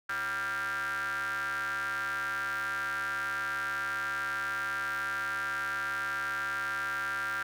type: ring-modulated tone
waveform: square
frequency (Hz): 103.83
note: G#2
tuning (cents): 0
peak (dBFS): -29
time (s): 0.09-7.43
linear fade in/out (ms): 5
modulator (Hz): 1490
effects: none